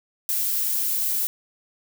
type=noise; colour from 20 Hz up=violet; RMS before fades=-24 dBFS; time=0.29-1.27 s; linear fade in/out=0 ms; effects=none